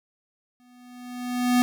square tone with exponential growth, 246.9 Hz, B3, in tune, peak -16 dBFS, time 0.6-1.62 s, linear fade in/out 0 ms, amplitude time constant 220 ms, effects none

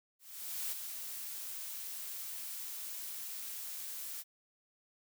blue noise with ADSR envelope, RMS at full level -37 dBFS, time 0.19-4.24 s, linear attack 530 ms, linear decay 15 ms, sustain -6 dB, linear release 41 ms, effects none

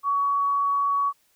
sine tone, 1126 Hz, C#6, 27 cents sharp, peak -20 dBFS, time 0.03-1.13 s, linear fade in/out 50 ms, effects white hiss -65 dBFS RMS until 1.35 s

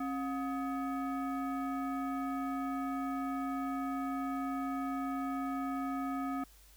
sine tone with frequency modulation, 270 Hz, C#4, 45 cents flat, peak -33 dBFS, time 0-6.44 s, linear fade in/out 5 ms, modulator 990 Hz, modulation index 0.89, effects added 50 Hz sine -59 dBFS peak until 6.76 s + white hiss -62 dBFS RMS until 6.76 s

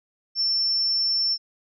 sine tone, 5390 Hz, E8, 38 cents sharp, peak -20 dBFS, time 0.35-1.38 s, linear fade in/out 50 ms, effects none

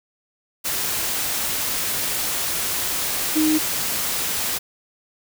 sine tone in noise, 310 Hz, D#4, 6 cents flat, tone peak -16 dBFS, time 3.35-3.59 s, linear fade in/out 20 ms, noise white, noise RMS -24 dBFS, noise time 0.64-4.59 s, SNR +5 dB, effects none

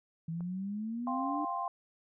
sine exponential sweep, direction up, 160.9 to 303 Hz, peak -34 dBFS, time 0.28-1.45 s, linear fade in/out 5 ms
click, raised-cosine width 1 ms, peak -37 dBFS, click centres 0.407 s
sine chord, F suspended second, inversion none, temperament just, 698.5 / 785.8 / 1047.7 Hz, F5 / G5 / C6, 0 / +4 / +2 cents, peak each -38 / -38 / -35 dBFS, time 1.07-1.68 s, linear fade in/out 2 ms
effects none

